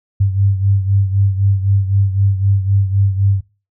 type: beating tone pair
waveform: sine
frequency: 97.7 / 101.6 Hz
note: G2 / G#2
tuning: -5 / -38 cents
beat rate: 3.9 Hz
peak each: -12 / -18 dBFS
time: 0.2-3.41 s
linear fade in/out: 10 ms
effects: noise-tail reverb RT60 0.3 s tail -20 dB re dry